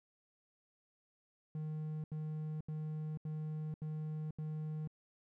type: tone bursts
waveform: triangle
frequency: 154.6 Hz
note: D#3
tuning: 11 cents flat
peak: -36 dBFS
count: 6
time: 1.55-4.875 s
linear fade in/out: 2 ms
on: 490 ms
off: 77 ms
effects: none